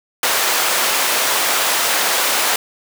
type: high-pass noise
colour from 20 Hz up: pink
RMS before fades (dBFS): -17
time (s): 0.23-2.56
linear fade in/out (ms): 2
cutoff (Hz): 690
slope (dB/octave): 12
effects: none